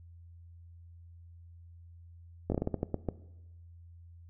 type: slowing click train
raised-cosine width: 2 ms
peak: -17 dBFS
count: 10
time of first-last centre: 2.5-3.087 s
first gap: 20 ms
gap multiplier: 1.28
effects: noise-tail reverb RT60 1.0 s tail -18 dB re dry + added 85 Hz sine -50 dBFS peak until 4.29 s